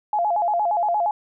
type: tone with vibrato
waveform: sine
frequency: 764 Hz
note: G5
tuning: 45 cents flat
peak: -18 dBFS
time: 0.13-1.11 s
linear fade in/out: 2 ms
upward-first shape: square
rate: 8.6 Hz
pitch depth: 170 cents each way
effects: none